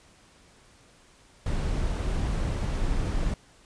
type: noise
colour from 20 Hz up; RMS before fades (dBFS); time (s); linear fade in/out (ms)
brown; -27; 1.46-3.34; 2
effects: pink hiss -57 dBFS RMS until 3.65 s + resampled to 22050 Hz